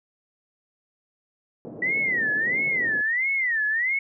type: band-pass noise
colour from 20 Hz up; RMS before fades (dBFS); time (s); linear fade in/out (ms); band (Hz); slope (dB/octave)
white; -38; 1.65-3.01; 0; 130 to 520; 24
type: tone with vibrato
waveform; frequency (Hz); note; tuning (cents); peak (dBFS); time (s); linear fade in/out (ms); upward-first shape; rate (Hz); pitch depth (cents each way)
sine; 1934; B6; -37; -21; 1.82-3.99; 5; sine; 1.5; 220
effects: none